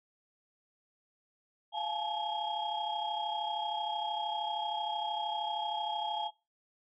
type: tone cluster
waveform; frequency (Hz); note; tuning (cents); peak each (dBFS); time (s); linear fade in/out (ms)
sine; 695 / 844 / 877 / 3260; F5 / G#5 / A5 / G#7; -9 / +28 / -6 / -33; -39 / -35 / -39 / -39; 1.72-6.31; 50
effects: noise-tail reverb RT60 0.3 s tail -24 dB re dry + tanh soft clip ceiling -23 dBFS